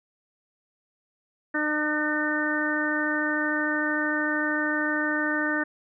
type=harmonic tone; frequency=302.2 Hz; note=D4; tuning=50 cents sharp; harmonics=1 / 2 / 3 / 4 / 5 / 6; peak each=-28 / -33 / -37 / -35 / -29 / -28 dBFS; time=1.54-5.64 s; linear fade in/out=10 ms; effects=none